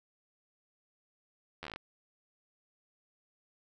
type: slowing click train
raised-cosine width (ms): 0.3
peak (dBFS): -25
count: 9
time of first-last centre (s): 1.63-1.76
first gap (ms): 11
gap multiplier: 1.11
effects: none